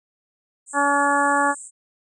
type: band-pass noise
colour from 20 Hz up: white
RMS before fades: -38 dBFS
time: 0.66-1.71 s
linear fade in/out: 50 ms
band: 7500 to 8600 Hz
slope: 96 dB/octave
type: harmonic tone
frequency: 284.2 Hz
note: C#4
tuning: 43 cents sharp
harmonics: 1 / 2 / 3 / 4 / 5 / 6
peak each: -26 / -26 / -21 / -22 / -25 / -24 dBFS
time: 0.73-1.55 s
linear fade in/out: 50 ms
effects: none